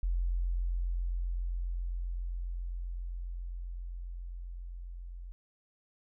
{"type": "tone with level ramp", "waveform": "sine", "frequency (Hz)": 43.75, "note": "F1", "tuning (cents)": 4, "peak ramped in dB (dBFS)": [-27, -41], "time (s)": [0.03, 5.32], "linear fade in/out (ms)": 0, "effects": []}